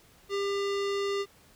square tone with low-pass filter, 399.3 Hz, G4, 32 cents sharp, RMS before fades -30 dBFS, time 0.29-1.26 s, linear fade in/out 50 ms, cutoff 4900 Hz, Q 1.3, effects pink hiss -59 dBFS RMS until 1.55 s

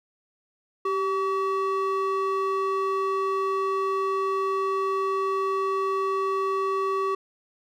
triangle ring-modulated tone, 764 Hz, G5, 45 cents flat, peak -18 dBFS, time 0.85-7.15 s, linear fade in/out 5 ms, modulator 375 Hz, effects none

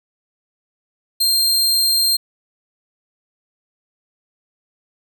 sawtooth tone, 4186 Hz, C8, in tune, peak -11 dBFS, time 1.2-2.17 s, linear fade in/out 10 ms, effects none

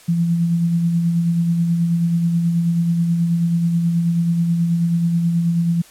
sine tone with tremolo, 169.4 Hz, E3, 48 cents sharp, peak -13 dBFS, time 0.08-5.82 s, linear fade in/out 10 ms, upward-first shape sine, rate 9.3 Hz, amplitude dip 35%, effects white hiss -46 dBFS RMS until 5.9 s + low-pass 12000 Hz 12 dB/octave

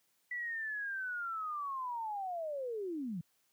sine linear sweep, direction down, 1975.5 to 156 Hz, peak -36 dBFS, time 0.31-3.21 s, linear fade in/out 5 ms, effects white hiss -75 dBFS RMS until 3.52 s + high-pass 100 Hz 12 dB/octave

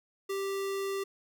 square tone, 392 Hz, G4, in tune, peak -32 dBFS, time 0.29-1.04 s, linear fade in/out 10 ms, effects none

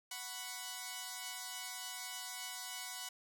5% pulse chord, F# suspended fourth, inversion none, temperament equal, 740 / 987.8 / 1108.7 Hz, F#5 / B5 / C#6, 0 / 0 / 0 cents, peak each -35 / -34 / -39 dBFS, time 0.11-3.09 s, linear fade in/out 5 ms, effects none

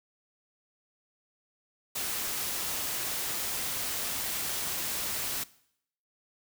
white noise, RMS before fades -33 dBFS, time 1.95-5.44 s, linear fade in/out 10 ms, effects noise-tail reverb RT60 0.7 s tail -20 dB re dry

